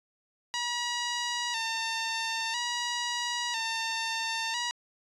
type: tone with vibrato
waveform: 10% pulse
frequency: 932.3 Hz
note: A#5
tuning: in tune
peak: -21 dBFS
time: 0.54-4.71 s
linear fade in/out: 0 ms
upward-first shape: square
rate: 0.5 Hz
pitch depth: 55 cents each way
effects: resampled to 24000 Hz